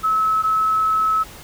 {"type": "tone pair in turn", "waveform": "sine", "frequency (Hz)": [1295, 1295], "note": ["E6", "E6"], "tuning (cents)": [-31, -31], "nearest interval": "unison", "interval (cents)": 0, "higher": "neither", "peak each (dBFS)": -15, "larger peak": "neither", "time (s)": [[0.03, 0.43], [0.43, 1.24]], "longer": "second", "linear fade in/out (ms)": 20, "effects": ["pink hiss -40 dBFS RMS until 1.43 s"]}